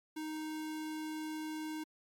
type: tone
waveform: square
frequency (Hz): 311.1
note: D#4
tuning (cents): 0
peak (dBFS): -39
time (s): 0.16-1.84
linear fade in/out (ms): 10
effects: MP3 64 kbps